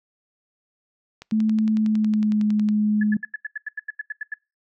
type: click train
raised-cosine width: 0.2 ms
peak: -22 dBFS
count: 17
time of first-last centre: 1.22-2.688 s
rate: 10.9 Hz
type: tone with pitch glide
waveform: sine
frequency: 217.5 to 211.1 Hz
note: A3 to G#3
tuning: -20 to +29 cents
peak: -17 dBFS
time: 1.32-3.17 s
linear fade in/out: 5 ms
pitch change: -51 cents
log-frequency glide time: 1.7-2.46 s
type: tone bursts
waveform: sine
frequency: 1715 Hz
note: A6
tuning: 45 cents flat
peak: -25 dBFS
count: 13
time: 3.01-4.341 s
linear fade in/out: 5 ms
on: 23 ms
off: 86 ms
effects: noise-tail reverb RT60 0.3 s tail -26 dB re dry